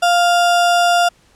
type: tone with sample-and-hold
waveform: sine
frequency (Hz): 698.5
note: F5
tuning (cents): 0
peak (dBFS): -10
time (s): 0.02-1.09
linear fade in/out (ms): 10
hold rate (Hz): 2100
effects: pink hiss -53 dBFS RMS until 1.35 s + low-pass 9000 Hz 12 dB/octave